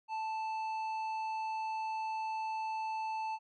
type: tone with tanh clipping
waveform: sine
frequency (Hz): 880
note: A5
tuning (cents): 0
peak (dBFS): -36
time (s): 0.08-3.39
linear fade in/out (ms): 50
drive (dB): 9
effects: none